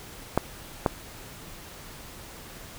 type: clicks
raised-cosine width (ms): 1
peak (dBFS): -6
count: 2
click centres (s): 0.376 / 0.862
effects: pink hiss -44 dBFS RMS until 2.78 s